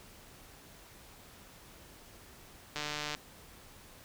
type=click train; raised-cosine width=0.2 ms; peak=-19 dBFS; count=59; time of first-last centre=2.76-3.149 s; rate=149 Hz; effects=pink hiss -55 dBFS RMS until 4.04 s